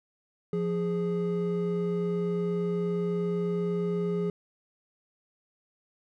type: tone pair together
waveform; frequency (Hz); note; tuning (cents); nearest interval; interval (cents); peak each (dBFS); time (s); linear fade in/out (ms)
triangle; 174.28 / 414.5; F3 / G#4; -3 / -3; octave + minor third; 1500; -27; 0.53-4.3; 2
effects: none